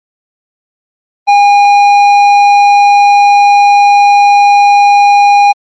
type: tone with tanh clipping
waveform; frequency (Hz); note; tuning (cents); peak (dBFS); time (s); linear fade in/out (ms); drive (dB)
sine; 813; G#5; -37; -4; 1.27-5.53; 20; 10
effects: Opus 32 kbps